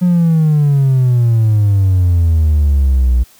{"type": "exponential sweep", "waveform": "triangle", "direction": "down", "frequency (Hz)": [181.6, 59.3], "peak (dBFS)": -5, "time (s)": [0.01, 3.24], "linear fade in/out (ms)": 20, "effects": ["tanh soft clip ceiling -3 dBFS", "white hiss -46 dBFS RMS until 3.39 s"]}